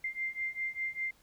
sine beating tone pair, 2093 / 2098 Hz, C7 / C7, 0 / +4 cents, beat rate 5 Hz, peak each -37 / -36 dBFS, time 0.04-1.11 s, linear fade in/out 5 ms, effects pink hiss -65 dBFS RMS until 1.22 s

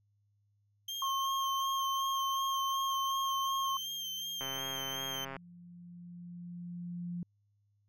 35% pulse tone with vibrato, 3157 Hz, G7, 12 cents sharp, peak -35 dBFS, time 0.88-5.25 s, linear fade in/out 5 ms, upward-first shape sine, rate 2.7 Hz, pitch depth 34 cents each way
sine tone, 1083 Hz, C#6, 41 cents flat, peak -31 dBFS, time 1.02-3.77 s, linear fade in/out 2 ms
sine tone with exponential growth, 174.61 Hz, F3, in tune, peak -35 dBFS, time 2.9-7.23 s, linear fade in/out 2 ms, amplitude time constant 940 ms
click train, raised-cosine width 0.5 ms, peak -27 dBFS, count 130, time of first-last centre 4.41-5.366 s, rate 135 Hz
effects added 102 Hz sine -70 dBFS peak until 7.88 s

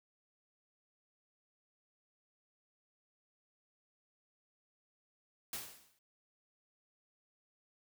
white noise with exponential decay, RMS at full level -39 dBFS, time 5.53-5.99 s, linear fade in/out 2 ms, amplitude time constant 100 ms, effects none

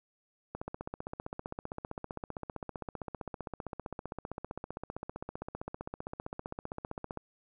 click train, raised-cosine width 1 ms, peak -24 dBFS, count 103, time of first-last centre 0.55-7.173 s, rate 15.4 Hz, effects none

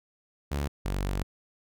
sawtooth tone pair in turn, 71.3 / 47.67 Hz, C#2 / G1, +49 / -48 cents, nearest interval perfect fifth, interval 697 cents, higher first, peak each -24 dBFS, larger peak neither, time 0.51-0.68 / 0.85-1.23 s, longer second, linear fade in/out 10 ms, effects none

